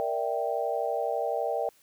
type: chord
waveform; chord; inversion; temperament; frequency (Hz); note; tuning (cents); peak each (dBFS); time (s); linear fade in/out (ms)
sine; E half-diminished seventh; second; equal; 466.2 / 587.3 / 659.3 / 784; Bb4 / D5 / E5 / G5; 0 / 0 / 0 / 0; -32; 0-1.69; 0
effects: white hiss -62 dBFS RMS until 1.82 s